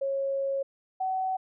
sine tone pair in turn, 547 / 754.6 Hz, C#5 / F#5, -23 / +34 cents, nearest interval tritone, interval 557 cents, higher second, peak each -26 dBFS, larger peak neither, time 0.01-0.63 / 1-1.37 s, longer first, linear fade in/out 10 ms, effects none

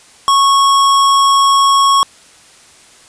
square tone, 1102 Hz, C#6, 11 cents flat, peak -8 dBFS, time 0.28-2.03 s, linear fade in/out 0 ms, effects white hiss -43 dBFS RMS until 3.08 s + resampled to 22050 Hz

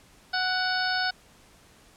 harmonic tone with a mistuned harmonic, 740 Hz, F#5, in tune, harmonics 1 / 2 / 3 / 4 / 5 / 6 / 7, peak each -30 / -27 / -41 / -39 / -37 / -32 / -35 dBFS, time 0.33-1.11 s, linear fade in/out 10 ms, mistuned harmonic 3, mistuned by +25 cents, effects pink hiss -56 dBFS RMS until 1.96 s + low-pass 11000 Hz 12 dB/octave

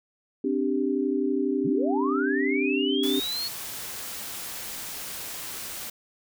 sine chord, C suspended second, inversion none, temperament equal, 261.6 / 293.7 / 392 Hz, C4 / D4 / G4, 0 / 0 / 0 cents, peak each -27 dBFS, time 0.44-3.2 s, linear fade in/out 5 ms
sine linear sweep, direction up, 103.83 to 4409 Hz, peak -28 dBFS, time 1.64-3.49 s, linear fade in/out 20 ms
white noise, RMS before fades -36 dBFS, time 3.03-5.9 s, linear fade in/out 5 ms
effects none

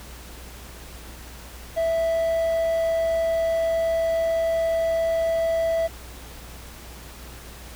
triangle tone with quantisation, 659.3 Hz, E5, in tune, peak -18 dBFS, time 1.76-5.88 s, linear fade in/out 20 ms, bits 8, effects added 60 Hz sine -41 dBFS peak until 7.75 s + pink hiss -43 dBFS RMS until 7.75 s

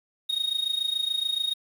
triangle tone with amplitude modulation, 3733 Hz, A#7, 2 cents sharp, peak -20 dBFS, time 0.29-1.54 s, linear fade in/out 10 ms, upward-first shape sine, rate 27 Hz, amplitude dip 80%, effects 8-bit

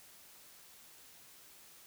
silence, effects white hiss -58 dBFS RMS until 1.86 s

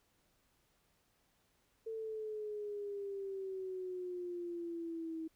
sine exponential sweep, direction down, 449 to 320 Hz, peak -39 dBFS, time 1.86-5.28 s, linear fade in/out 10 ms, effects pink hiss -75 dBFS RMS until 5.35 s

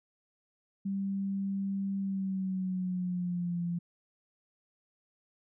sine tone with pitch glide, 196 to 172.61 Hz, G3 to F3, 0 to -20 cents, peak -30 dBFS, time 0.85-3.79 s, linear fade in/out 10 ms, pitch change -220 cents, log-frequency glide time 1.99-3.62 s, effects none

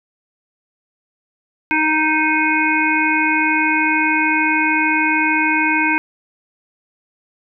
harmonic tone, 311.1 Hz, D#4, in tune, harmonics 1 / 3 / 5 / 7 / 8, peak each -20 / -20 / -20 / -20 / -20 dBFS, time 1.71-5.98 s, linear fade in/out 0 ms, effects none

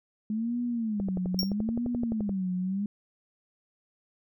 sine tone with vibrato, 210 Hz, G#3, 19 cents sharp, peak -27 dBFS, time 0.3-2.86 s, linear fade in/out 2 ms, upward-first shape sine, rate 0.78 Hz, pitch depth 250 cents each way
click train, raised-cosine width 2 ms, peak -21 dBFS, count 16, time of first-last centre 1-2.293 s, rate 11.6 Hz
square tone with exponential decay, 5530 Hz, F8, 18 cents flat, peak -23 dBFS, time 1.39-1.53 s, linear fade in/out 1 ms, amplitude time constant 29 ms
effects none

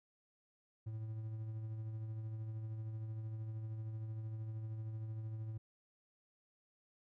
triangle tone with tremolo, 110 Hz, A2, in tune, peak -37 dBFS, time 0.86-5.58 s, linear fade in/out 10 ms, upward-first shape triangle, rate 13 Hz, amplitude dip 40%, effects none

